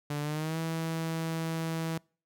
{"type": "tone with pitch glide", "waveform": "sawtooth", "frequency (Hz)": [146.83, 162.92], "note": ["D3", "E3"], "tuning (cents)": [0, -20], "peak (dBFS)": -27, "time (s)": [0.1, 1.98], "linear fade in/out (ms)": 5, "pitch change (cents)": 180, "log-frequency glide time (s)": [0.21, 0.58], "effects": ["noise-tail reverb RT60 0.4 s tail -26 dB re dry"]}